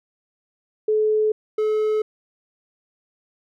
sine / triangle tone pair in turn, 430 / 430 Hz, A4 / A4, -40 / -40 cents, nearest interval unison, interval 0 cents, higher neither, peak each -16 dBFS, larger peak neither, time 0.88-1.32 / 1.58-2.02 s, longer neither, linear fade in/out 5 ms, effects none

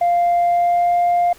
sine tone with pitch glide, 697 to 701.4 Hz, F5 to F5, -4 to +7 cents, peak -11 dBFS, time 0.01-1.33 s, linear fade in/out 5 ms, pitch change +11 cents, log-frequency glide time 0.46-0.96 s, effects tanh soft clip ceiling -11 dBFS + pink hiss -46 dBFS RMS until 1.38 s

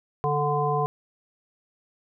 harmonic tone, 146.83 Hz, D3, in tune, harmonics 1 / 3 / 5 / 7, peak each -27 / -27 / -27 / -27 dBFS, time 0.24-0.86 s, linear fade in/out 0 ms, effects none

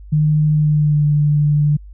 sine tone with pitch glide, 152.2 to 147.95 Hz, D#3 to D3, -38 to +13 cents, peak -11 dBFS, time 0.12-1.77 s, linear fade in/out 10 ms, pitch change -49 cents, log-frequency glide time 0.55-1.06 s, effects added 50 Hz sine -34 dBFS peak until 1.93 s

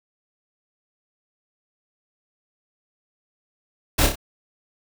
pink noise with echo, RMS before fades -18 dBFS, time 3.98-4.07 s, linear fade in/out 10 ms, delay 29 ms, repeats 3, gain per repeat -5 dB, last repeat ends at 4.157 s, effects none

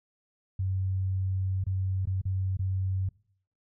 sine tone with dropouts, 94.7 Hz, F#2, 41 cents sharp, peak -26 dBFS, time 0.59-3.09 s, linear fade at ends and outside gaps 5 ms, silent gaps 1.64-1.666 / 2.055-2.071 / 2.215-2.253 / 2.57-2.592 s, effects noise-tail reverb RT60 0.6 s tail -23 dB re dry

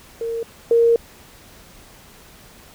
sine tone pair in turn, 460 / 465.1 Hz, A#4 / A#4, -23 / -4 cents, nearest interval unison, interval 19 cents, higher second, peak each -22 / -11 dBFS, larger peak second, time 0.21-0.43 / 0.71-0.96 s, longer second, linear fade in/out 2 ms, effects pink hiss -46 dBFS RMS until 2.74 s

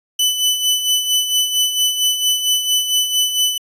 sawtooth tone with tremolo, 2996 Hz, F#7, 21 cents sharp, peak -9 dBFS, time 0.19-3.58 s, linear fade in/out 5 ms, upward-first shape sine, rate 4.4 Hz, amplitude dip 60%, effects resampled to 32000 Hz

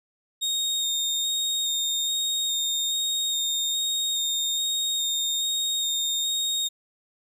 30% pulse tone with vibrato, 3700 Hz, A#7, 14 cents flat, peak -21 dBFS, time 0.41-6.69 s, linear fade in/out 20 ms, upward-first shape square, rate 1.2 Hz, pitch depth 11 cents each way, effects none

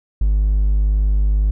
triangle tone, 51 Hz, G#1, 31 cents flat, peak -10 dBFS, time 0.21-1.51 s, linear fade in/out 5 ms, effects tanh soft clip ceiling -6 dBFS

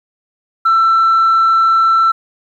sine tone, 1337 Hz, E6, 24 cents sharp, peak -6 dBFS, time 0.65-2.12 s, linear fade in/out 10 ms, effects tanh soft clip ceiling -6 dBFS + 8-bit

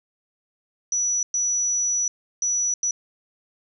sine tone bursts at uneven times, 5900 Hz, F#8, 6 cents flat, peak -20 dBFS, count 4, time 0.92-1.23 / 1.34-2.08 / 2.42-2.74 / 2.83-2.91 s, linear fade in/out 2 ms, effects none

